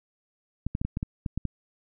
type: clicks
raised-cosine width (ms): 5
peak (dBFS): -16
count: 9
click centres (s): 0.666 / 0.751 / 0.815 / 0.85 / 0.971 / 1.029 / 1.262 / 1.376 / 1.453
effects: none